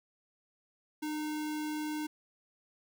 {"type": "tone with sample-and-hold", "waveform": "sine", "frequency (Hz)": 303.7, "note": "D#4", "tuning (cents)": -42, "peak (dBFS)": -33, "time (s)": [1.02, 2.07], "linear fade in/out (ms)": 10, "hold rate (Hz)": 1225, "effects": []}